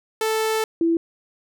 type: tone pair in turn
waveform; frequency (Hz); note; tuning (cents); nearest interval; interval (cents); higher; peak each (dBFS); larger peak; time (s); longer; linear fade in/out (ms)
sawtooth / sine; 439.8 / 332.8; A4 / E4; -1 / +17; perfect fourth; 482; first; -16; neither; 0.21-0.64 / 0.81-0.97; first; 2
effects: none